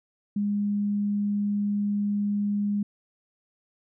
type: tone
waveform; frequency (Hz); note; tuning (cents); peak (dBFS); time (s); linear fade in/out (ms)
sine; 204.7; G#3; -25; -23; 0.36-2.83; 5
effects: none